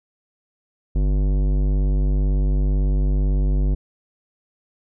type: tone with tanh clipping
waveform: sine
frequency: 49 Hz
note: G1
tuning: in tune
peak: -18 dBFS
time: 0.95-3.75 s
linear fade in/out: 10 ms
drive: 16 dB
effects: none